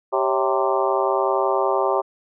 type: harmonic tone with a mistuned harmonic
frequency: 130.4 Hz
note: C3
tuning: 5 cents flat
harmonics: 3 / 4 / 5 / 6 / 7 / 8 / 9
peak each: -23 / -24 / -25 / -26 / -26 / -27 / -28 dBFS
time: 0.12-2.02 s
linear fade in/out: 20 ms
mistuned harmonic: 4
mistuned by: +95 cents
effects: none